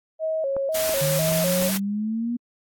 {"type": "tone with vibrato", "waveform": "sine", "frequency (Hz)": 590, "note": "D5", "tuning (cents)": 8, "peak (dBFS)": -22, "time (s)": [0.19, 1.72], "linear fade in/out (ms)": 50, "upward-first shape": "square", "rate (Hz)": 2, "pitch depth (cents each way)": 130}
{"type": "clicks", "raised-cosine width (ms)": 1, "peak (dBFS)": -19, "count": 4, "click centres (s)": [0.566, 0.894, 1.32, 1.623]}
{"type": "noise", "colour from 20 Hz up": "white", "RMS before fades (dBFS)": -27, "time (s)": [0.74, 1.78], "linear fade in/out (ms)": 10}
{"type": "exponential sweep", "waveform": "sine", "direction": "up", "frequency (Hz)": [147.6, 242.5], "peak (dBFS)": -23, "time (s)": [1.01, 2.37], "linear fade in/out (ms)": 10}
{"effects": ["AAC 64 kbps"]}